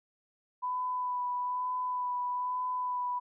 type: tone with vibrato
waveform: sine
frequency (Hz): 995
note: B5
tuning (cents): +13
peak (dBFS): -30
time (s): 0.62-3.2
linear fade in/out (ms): 20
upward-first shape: sine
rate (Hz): 1.1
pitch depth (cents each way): 15
effects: none